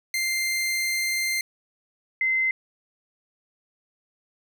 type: tone pair in turn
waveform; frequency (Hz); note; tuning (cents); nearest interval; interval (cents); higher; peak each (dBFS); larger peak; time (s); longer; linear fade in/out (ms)
sawtooth / sine; 2093 / 2065; C7 / C7; 0 / -23; unison; 23; first; -20; neither; 0.14-1.41 / 2.21-2.51; first; 2
effects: none